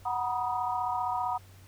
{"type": "chord", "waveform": "sine", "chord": "B major seventh", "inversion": "second", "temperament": "equal with one note detuned", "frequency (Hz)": [740, 952.5, 987.8, 1244.5], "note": ["F#5", "A#5", "B5", "D#6"], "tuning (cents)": [0, 37, 0, 0], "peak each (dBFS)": [-32, -32, -36, -36], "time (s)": [0.05, 1.38], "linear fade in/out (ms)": 10, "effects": ["added 95 Hz sine -51 dBFS peak until 1.67 s", "pink hiss -58 dBFS RMS until 1.67 s"]}